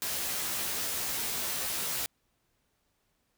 white noise with comb filter, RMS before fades -33 dBFS, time 0.02-2.06 s, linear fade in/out 0 ms, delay 15 ms, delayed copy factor +1, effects pink hiss -75 dBFS RMS until 3.37 s

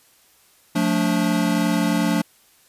square tone cluster, 178.1 / 220.6 / 289.1 Hz, F3 / A3 / D4, +34 / +5 / -27 cents, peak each -23 dBFS, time 0.75-2.22 s, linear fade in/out 10 ms, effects white hiss -56 dBFS RMS until 2.68 s + resampled to 32000 Hz

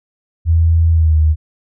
sine tone with pitch glide, 82.41 to 77.78 Hz, E2 to D#2, 0 to 0 cents, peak -8 dBFS, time 0.45-1.36 s, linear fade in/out 50 ms, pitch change -100 cents, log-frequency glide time 0.91-1.17 s, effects none

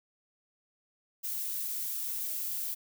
violet noise, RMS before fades -35 dBFS, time 1.23-2.75 s, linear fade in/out 20 ms, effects none

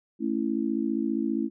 sine chord, A major, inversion none, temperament just, 220 / 275 / 330 Hz, A3 / C#4 / E4, 0 / -14 / +2 cents, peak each -29 dBFS, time 0.19-1.5 s, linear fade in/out 50 ms, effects none

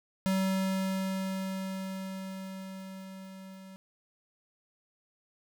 square tone with level ramp, 190.6 Hz, G3, 48 cents flat, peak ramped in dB -26 to -47 dBFS, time 0.26-3.76 s, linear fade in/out 0 ms, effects 11-bit

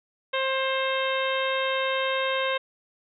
harmonic tone with a mistuned harmonic, 530 Hz, C5, 22 cents sharp, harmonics 1 / 2 / 3 / 4 / 5 / 6 / 7, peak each -27 / -30 / -32 / -33 / -34 / -35 / -35 dBFS, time 0.33-2.58 s, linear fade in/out 10 ms, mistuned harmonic 6, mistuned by -16 cents, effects none

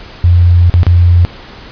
sine tone with dropouts, 87.31 Hz, F2, in tune, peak -3 dBFS, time 0.24-1.25 s, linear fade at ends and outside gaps 0 ms, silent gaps 0.698-0.74 / 0.832-0.867 s, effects pink hiss -32 dBFS RMS until 1.71 s + resampled to 11025 Hz

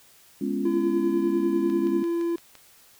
sine chord, C# dominant seventh, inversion second, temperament equal, 207.7 / 246.9 / 277.2 / 349.2 Hz, G#3 / B3 / C#4 / E#4, 0 / 0 / 0 / 0 cents, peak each -29 / -32 / -28 / -32 dBFS, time 0.41-2.03 s, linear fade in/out 5 ms
triangle tone, 339.1 Hz, E4, 49 cents sharp, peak -21 dBFS, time 0.65-2.36 s, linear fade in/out 5 ms
click train, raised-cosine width 0.2 ms, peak -28 dBFS, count 6, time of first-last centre 1.7-2.553 s, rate 5.86 Hz
effects white hiss -55 dBFS RMS until 2.99 s

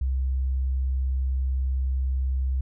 sine tone, 65.41 Hz, C2, in tune, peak -22 dBFS, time 0.01-2.61 s, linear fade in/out 5 ms, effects none

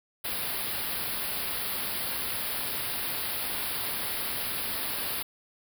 white band-stop noise, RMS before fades -32 dBFS, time 0.24-5.23 s, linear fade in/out 10 ms, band 5000 to 9600 Hz, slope 96 dB/octave, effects none

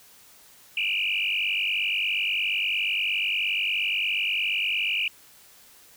sine tone with frequency modulation, 2637 Hz, E7, in tune, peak -23 dBFS, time 0.77-5.08 s, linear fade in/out 2 ms, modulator 48.5 Hz, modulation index 6, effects white hiss -53 dBFS RMS until 5.96 s

